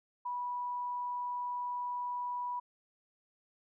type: tone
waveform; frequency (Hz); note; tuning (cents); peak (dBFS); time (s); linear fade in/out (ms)
sine; 980; B5; -14; -34; 0.25-2.6; 10
effects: none